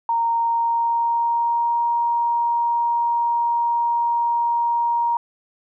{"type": "tone with pitch glide", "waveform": "sine", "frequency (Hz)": [927, 941], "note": ["A#5", "A#5"], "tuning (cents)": [-10, 16], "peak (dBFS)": -17, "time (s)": [0.09, 5.17], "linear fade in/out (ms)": 2, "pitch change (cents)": 26, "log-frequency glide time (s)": [0.34, 1.85], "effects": []}